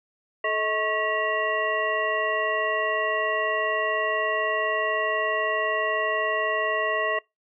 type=tone cluster; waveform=sine; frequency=433.9 / 635 / 1098 / 1926 / 2774 Hz; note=A4 / D#5 / C#6 / B6 / F7; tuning=-24 / +35 / -17 / -44 / -12 cents; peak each=-31 / -28 / -29 / -27 / -33 dBFS; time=0.44-7.19 s; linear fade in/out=5 ms; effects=noise-tail reverb RT60 0.2 s tail -24 dB re dry